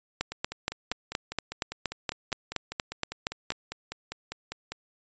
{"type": "two click trains", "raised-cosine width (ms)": 0.2, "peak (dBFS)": [-10, -18], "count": [15, 23], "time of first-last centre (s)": [[0.21, 3.504], [0.32, 4.72]], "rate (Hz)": [4.25, 5], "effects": ["resampled to 16000 Hz"]}